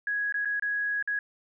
sine tone with dropouts, 1664 Hz, G#6, 3 cents sharp, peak -26 dBFS, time 0.07-1.19 s, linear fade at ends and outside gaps 2 ms, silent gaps 0.324-0.342 / 0.449-0.455 / 0.597-0.623 / 1.026-1.075 s, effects none

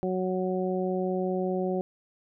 harmonic tone, 185 Hz, F#3, in tune, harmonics 1 / 2 / 3 / 4, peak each -30 / -29 / -33 / -36 dBFS, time 0.03-1.81 s, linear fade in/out 0 ms, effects none

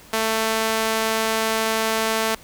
sawtooth tone with high-pass filter, 221.9 Hz, A3, 15 cents sharp, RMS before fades -22 dBFS, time 0.13-2.35 s, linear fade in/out 5 ms, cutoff 500 Hz, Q 0.6, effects pink hiss -46 dBFS RMS until 2.43 s

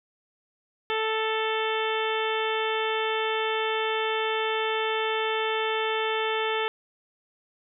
harmonic tone with a mistuned harmonic, 440 Hz, A4, in tune, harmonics 1 / 2 / 3 / 4 / 5 / 6 / 7 / 8, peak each -28 / -31 / -33 / -34 / -35 / -36 / -36 / -37 dBFS, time 0.9-6.68 s, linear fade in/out 0 ms, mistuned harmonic 6, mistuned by +17 cents, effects none

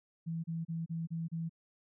sine tone bursts, 164.81 Hz, E3, in tune, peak -34 dBFS, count 6, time 0.26-1.495 s, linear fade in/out 20 ms, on 180 ms, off 31 ms, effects none

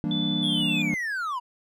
triangle chord, E half-diminished seventh, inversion none, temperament equal, 164.81 / 196 / 233.1 / 293.7 Hz, E3 / G3 / Bb3 / D4, 0 / 0 / 0 / 0 cents, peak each -28 dBFS, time 0.04-0.94 s, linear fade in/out 0 ms
sine tone, 3488 Hz, A7, 16 cents flat, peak -28 dBFS, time 0.11-0.82 s, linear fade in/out 2 ms
triangle linear sweep, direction down, 3440 to 936 Hz, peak -25 dBFS, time 0.42-1.4 s, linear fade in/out 20 ms
effects none

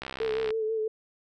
click train, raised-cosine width 0.3 ms, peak -19 dBFS, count 33, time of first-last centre 0.02-0.506 s, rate 65.9 Hz
sine tone with vibrato, 440 Hz, A4, in tune, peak -26 dBFS, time 0.2-0.88 s, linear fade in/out 5 ms, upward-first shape sine, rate 6.1 Hz, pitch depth 35 cents each way
effects none

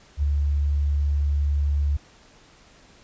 sine tone with ADSR envelope, 72.1 Hz, D2, 31 cents flat, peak -17 dBFS, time 0.17-1.97 s, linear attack 58 ms, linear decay 8 ms, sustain -2 dB, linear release 9 ms, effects pink hiss -53 dBFS RMS until 3.03 s + resampled to 16000 Hz

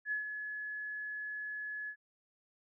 sine tone with ADSR envelope, 1702 Hz, G#6, 42 cents sharp, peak -31 dBFS, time 0.05-1.96 s, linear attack 66 ms, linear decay 120 ms, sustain -7 dB, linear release 74 ms, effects none

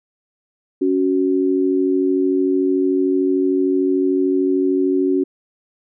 sine tone pair together, 279 / 372.4 Hz, C#4 / F#4, +11 / +11 cents, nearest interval perfect fourth, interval 500 cents, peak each -17 dBFS, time 0.81-5.24 s, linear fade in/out 10 ms, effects none

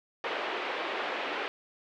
pink band-pass noise, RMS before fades -34 dBFS, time 0.24-1.48 s, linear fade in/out 0 ms, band 370 to 3200 Hz, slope 24 dB/octave, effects none

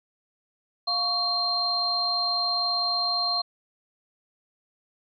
sine tone cluster, 705 / 1119 / 4177 Hz, F5 / C#6 / C8, +16 / +16 / -4 cents, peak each -31 / -32 / -24 dBFS, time 0.87-3.42 s, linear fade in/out 10 ms, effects none

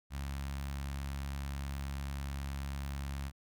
sawtooth tone with notch filter, 69.3 Hz, C#2, in tune, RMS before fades -39 dBFS, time 0.1-3.32 s, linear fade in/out 50 ms, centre 420 Hz, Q 0.64, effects none

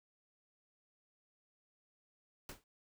pink noise with exponential decay, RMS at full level -43 dBFS, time 2.49-2.64 s, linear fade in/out 2 ms, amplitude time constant 32 ms, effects none

